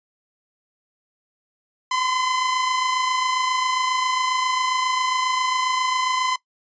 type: tone pair together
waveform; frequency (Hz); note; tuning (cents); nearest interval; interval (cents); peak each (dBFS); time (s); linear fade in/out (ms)
sawtooth; 1019.1 / 1046.5; C6 / C6; -46 / 0; unison; 46; -17 / -25; 1.91-6.36; 5
effects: noise-tail reverb RT60 0.1 s tail -20 dB re dry + resampled to 16000 Hz